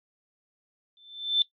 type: tone with exponential growth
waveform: sine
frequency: 3540 Hz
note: A7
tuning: 10 cents sharp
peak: -16 dBFS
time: 0.97-1.42 s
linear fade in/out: 1 ms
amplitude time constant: 97 ms
effects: noise-tail reverb RT60 0.1 s tail -17 dB re dry + AAC 64 kbps